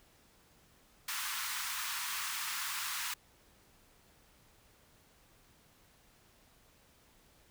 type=high-pass noise; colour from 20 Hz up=pink; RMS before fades=-38 dBFS; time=1.08-3.14 s; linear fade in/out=5 ms; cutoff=980 Hz; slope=48 dB/octave; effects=pink hiss -65 dBFS RMS until 7.5 s